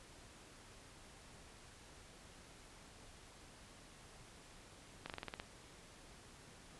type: slowing click train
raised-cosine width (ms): 0.3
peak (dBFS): -27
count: 8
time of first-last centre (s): 5.06-5.399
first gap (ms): 38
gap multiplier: 1.08
effects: pink hiss -59 dBFS RMS until 6.79 s + resampled to 24000 Hz